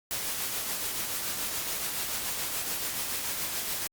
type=noise with tremolo; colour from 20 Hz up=white; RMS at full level=-31 dBFS; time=0.11-3.87 s; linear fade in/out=0 ms; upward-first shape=triangle; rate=7 Hz; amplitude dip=35%; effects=Opus 48 kbps